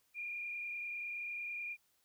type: tone with frequency modulation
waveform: sine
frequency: 2413 Hz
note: D7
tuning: 46 cents sharp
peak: -39 dBFS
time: 0.14-1.77 s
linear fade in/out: 50 ms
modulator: 30.5 Hz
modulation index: 1.6
effects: white hiss -75 dBFS RMS until 2.04 s